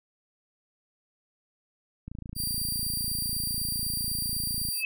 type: click train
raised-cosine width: 5 ms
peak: -26 dBFS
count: 74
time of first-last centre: 2.08-4.687 s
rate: 28 Hz
type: tone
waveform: 10% pulse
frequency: 4719 Hz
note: D8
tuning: 7 cents sharp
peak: -22 dBFS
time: 2.35-4.84 s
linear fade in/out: 50 ms
type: tone with exponential growth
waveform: sine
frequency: 2601 Hz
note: E7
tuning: 24 cents flat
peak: -22 dBFS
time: 4.72-4.85 s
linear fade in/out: 1 ms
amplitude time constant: 27 ms
effects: none